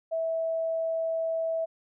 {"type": "tone", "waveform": "sine", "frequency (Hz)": 653, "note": "E5", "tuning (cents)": -17, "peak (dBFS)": -26, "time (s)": [0.11, 1.66], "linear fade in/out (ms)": 20, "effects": []}